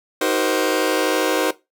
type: chord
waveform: sawtooth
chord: C half-diminished seventh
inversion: first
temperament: just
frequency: 314 / 376.7 / 470.9 / 523.3 Hz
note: Eb4 / Gb4 / Bb4 / C5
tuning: +16 / +31 / +18 / 0 cents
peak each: -19 dBFS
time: 0.21-1.51 s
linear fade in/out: 5 ms
effects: noise-tail reverb RT60 0.2 s tail -17 dB re dry